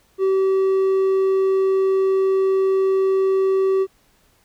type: tone with hard clipping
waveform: sine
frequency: 383.7 Hz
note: G4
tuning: 37 cents flat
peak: -16 dBFS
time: 0.18-3.87 s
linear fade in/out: 50 ms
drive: 3 dB
effects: pink hiss -59 dBFS RMS until 4.44 s